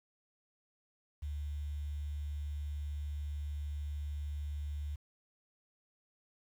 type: tone with quantisation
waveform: sine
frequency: 73.4 Hz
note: D2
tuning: in tune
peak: -36 dBFS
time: 1.22-4.96 s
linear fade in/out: 10 ms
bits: 10
effects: none